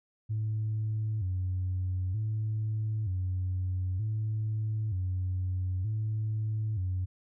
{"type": "tone with vibrato", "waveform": "sine", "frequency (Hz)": 100, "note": "G2", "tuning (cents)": 35, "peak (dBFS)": -27, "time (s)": [0.29, 7.06], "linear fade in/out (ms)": 20, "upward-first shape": "square", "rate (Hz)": 0.54, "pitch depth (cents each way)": 140, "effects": ["tanh soft clip ceiling -25 dBFS"]}